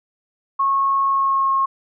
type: tone with pitch glide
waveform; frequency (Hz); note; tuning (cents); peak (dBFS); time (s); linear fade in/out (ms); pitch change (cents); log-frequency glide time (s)
sine; 1094 to 1082.1; C#6 to C#6; -23 to -42; -15; 0.59-1.66; 10; -19; 1.06-1.51
effects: none